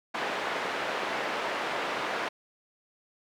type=band-pass noise; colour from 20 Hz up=pink; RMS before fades=-32 dBFS; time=0.14-2.29 s; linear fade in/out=10 ms; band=490 to 2400 Hz; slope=12 dB/octave; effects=none